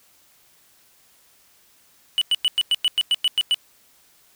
triangle tone bursts, 2960 Hz, F#7, in tune, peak -14 dBFS, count 11, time 2.18-3.544 s, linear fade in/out 0 ms, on 34 ms, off 99 ms, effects white hiss -57 dBFS RMS until 4.35 s

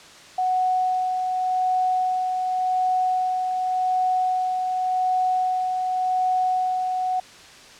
sine tone with tremolo, 740 Hz, F#5, in tune, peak -18 dBFS, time 0.38-7.2 s, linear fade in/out 5 ms, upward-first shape sine, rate 0.88 Hz, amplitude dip 35%, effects white hiss -45 dBFS RMS until 7.79 s + low-pass 6000 Hz 12 dB/octave

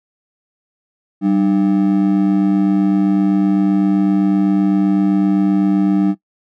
triangle ring-modulated tone, 246.9 Hz, B3, in tune, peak -6 dBFS, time 1.21-6.15 s, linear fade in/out 50 ms, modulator 53.9 Hz, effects noise-tail reverb RT60 0.1 s tail -19 dB re dry

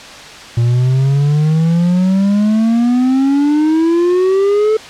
triangle exponential sweep, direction up, 116.3 to 440 Hz, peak -7 dBFS, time 0.57-4.77 s, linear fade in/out 5 ms, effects white hiss -32 dBFS RMS until 4.89 s + low-pass 5000 Hz 12 dB/octave

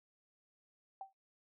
sine tone with exponential decay, 775 Hz, G5, 20 cents flat, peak -39 dBFS, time 1.01-1.13 s, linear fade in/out 2 ms, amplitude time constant 25 ms, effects noise-tail reverb RT60 0.2 s tail -22 dB re dry

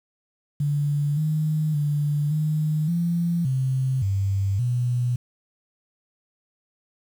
sine tone with pitch steps, 145.3 / 154.6 / 146.9 / 153.7 / 170.8 / 131.4 / 98.1 / 122.7 Hz, D3 / D#3 / D3 / D#3 / F3 / C3 / G2 / B2, -18 / -11 / +1 / -21 / -38 / +8 / +2 / -11 cents, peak -20 dBFS, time 0.6-5.16 s, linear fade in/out 5 ms, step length 570 ms, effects 8-bit

